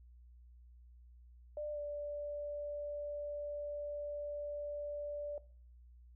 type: tone with pitch glide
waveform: sine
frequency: 596 to 584.7 Hz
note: D5 to D5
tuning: +25 to -8 cents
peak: -38 dBFS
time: 1.57-5.38 s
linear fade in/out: 2 ms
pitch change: -33 cents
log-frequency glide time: 1.72-1.79 s
effects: noise-tail reverb RT60 0.5 s tail -20 dB re dry + added 60 Hz sine -56 dBFS peak until 6.15 s